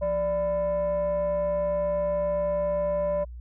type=tone with frequency modulation; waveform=sine; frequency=587.3 Hz; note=D5; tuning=in tune; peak=-22 dBFS; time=0.01-3.25 s; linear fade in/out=20 ms; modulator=415 Hz; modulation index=0.4; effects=tanh soft clip ceiling -20 dBFS + added 60 Hz sine -37 dBFS peak until 3.4 s